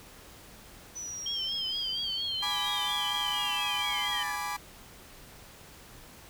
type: linear sweep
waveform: sine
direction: down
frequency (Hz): 6000 to 1632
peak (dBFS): -36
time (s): 0.95-4.37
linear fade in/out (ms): 20
type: tone with vibrato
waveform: sine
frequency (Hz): 3173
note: G7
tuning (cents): +20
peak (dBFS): -31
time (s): 1.26-4.23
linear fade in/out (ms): 2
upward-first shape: triangle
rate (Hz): 4.3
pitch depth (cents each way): 80
type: chord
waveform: 30% pulse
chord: G# diminished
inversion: none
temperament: equal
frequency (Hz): 830.6 / 987.8 / 1174.7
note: G#5 / B5 / D6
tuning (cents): 0 / 0 / 0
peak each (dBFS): -34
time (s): 2.42-4.57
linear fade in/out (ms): 10
effects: pink hiss -51 dBFS RMS until 6.29 s